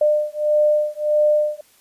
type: beating tone pair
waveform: sine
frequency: 600 / 601.6 Hz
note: D5 / D5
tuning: +37 / +42 cents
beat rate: 1.6 Hz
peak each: -18 dBFS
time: 0.01-1.61 s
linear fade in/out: 5 ms
effects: white hiss -55 dBFS RMS until 1.8 s + resampled to 32000 Hz